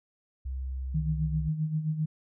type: tone with pitch glide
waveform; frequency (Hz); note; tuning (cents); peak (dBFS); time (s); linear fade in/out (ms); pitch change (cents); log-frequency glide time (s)
sine; 65.41 to 64.96; C2 to C2; 0 to -12; -31; 0.45-1.49; 10; -12; 0.69-1.28
type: tone with tremolo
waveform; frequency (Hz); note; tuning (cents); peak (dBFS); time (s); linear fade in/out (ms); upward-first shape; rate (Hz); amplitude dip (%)
sine; 155.56; D#3; 0; -24; 0.94-2.06; 10; sine; 7.6; 65
effects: none